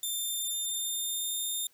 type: tone with pitch glide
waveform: 10% pulse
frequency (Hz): 3582 to 3634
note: A7 to A#7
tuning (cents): +30 to -45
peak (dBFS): -24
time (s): 0.03-1.67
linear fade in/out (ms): 2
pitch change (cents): +25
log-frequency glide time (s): 0.17-1.35
effects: white hiss -65 dBFS RMS until 1.73 s